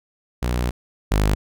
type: tone pair in turn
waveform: sawtooth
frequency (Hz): 60.9 / 51.21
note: B1 / G#1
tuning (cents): -24 / -24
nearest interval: minor third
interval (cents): 300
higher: first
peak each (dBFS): -16 / -12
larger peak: second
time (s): 0.42-0.71 / 1.11-1.35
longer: first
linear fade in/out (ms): 10
effects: none